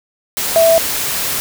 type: tone in noise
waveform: sine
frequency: 659.3 Hz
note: E5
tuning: in tune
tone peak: -7 dBFS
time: 0.56-0.78 s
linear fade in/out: 0 ms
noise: white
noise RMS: -19 dBFS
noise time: 0.37-1.4 s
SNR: +9 dB
effects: none